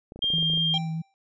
clicks, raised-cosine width 2 ms, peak -27 dBFS, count 11, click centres 0.121 / 0.16 / 0.191 / 0.242 / 0.303 / 0.338 / 0.384 / 0.427 / 0.5 / 0.536 / 0.575 s
sine tone, 3200 Hz, G7, 35 cents sharp, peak -22 dBFS, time 0.22-0.78 s, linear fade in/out 5 ms
sine tone with vibrato, 162.2 Hz, E3, 28 cents flat, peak -27 dBFS, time 0.33-1.02 s, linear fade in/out 10 ms, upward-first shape sine, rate 4.7 Hz, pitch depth 21 cents each way
square tone with exponential decay, 784 Hz, G5, in tune, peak -30 dBFS, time 0.74-1.14 s, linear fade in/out 0 ms, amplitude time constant 85 ms
effects resampled to 16000 Hz

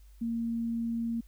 sine tone, 231.1 Hz, A#3, 15 cents flat, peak -29 dBFS, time 0.21-1.21 s, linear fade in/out 10 ms, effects added 50 Hz sine -51 dBFS peak until 1.27 s + white hiss -68 dBFS RMS until 1.27 s

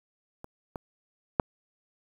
clicks, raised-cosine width 1 ms, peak -27 / -21 / -7 dBFS, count 3, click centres 0.444 / 0.758 / 1.398 s, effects 8-bit

